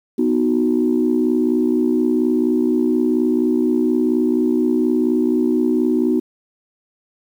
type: chord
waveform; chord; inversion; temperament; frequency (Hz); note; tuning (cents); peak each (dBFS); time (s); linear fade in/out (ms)
sine; B major; none; equal; 246.9 / 311.1 / 370; B3 / D#4 / F#4; 0 / 0 / 0; -17 / -18 / -19; 0.18-6.2; 10
effects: tanh soft clip ceiling -6 dBFS + 8-bit